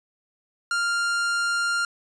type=tone; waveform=45% pulse; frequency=1396.9 Hz; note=F6; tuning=in tune; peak=-22 dBFS; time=0.71-1.85 s; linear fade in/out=2 ms; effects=resampled to 22050 Hz